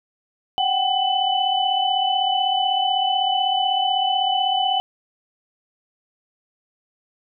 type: tone cluster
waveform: sine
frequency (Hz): 748 / 784 / 2999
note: F#5 / G5 / F#7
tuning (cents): +19 / 0 / +23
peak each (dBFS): -22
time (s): 0.58-4.8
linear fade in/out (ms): 0
effects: none